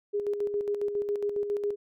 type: tone with tremolo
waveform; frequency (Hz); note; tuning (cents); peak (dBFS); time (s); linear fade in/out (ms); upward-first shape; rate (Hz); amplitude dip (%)
sine; 410; G#4; -22; -25; 0.13-1.76; 20; square; 7.3; 50
effects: none